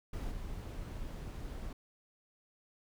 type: noise with level steps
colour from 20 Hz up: brown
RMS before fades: -39 / -42 dBFS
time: 0.13-1.73 s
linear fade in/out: 5 ms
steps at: 0.3 s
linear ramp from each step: 20 ms
effects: none